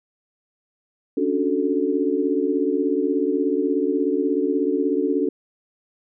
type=chord; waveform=sine; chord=D major seventh; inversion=third; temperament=equal; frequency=277.2 / 293.7 / 370 / 440 Hz; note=C#4 / D4 / F#4 / A4; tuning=0 / 0 / 0 / 0 cents; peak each=-24 dBFS; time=1.17-5.29 s; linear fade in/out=5 ms; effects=none